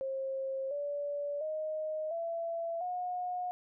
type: tone with pitch steps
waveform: sine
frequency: 535 / 576.7 / 621.7 / 670.2 / 722.4 Hz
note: C5 / D5 / D#5 / E5 / F#5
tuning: +38 / -32 / -2 / +29 / -42 cents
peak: -33 dBFS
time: 0.01-3.51 s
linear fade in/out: 0 ms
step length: 700 ms
effects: none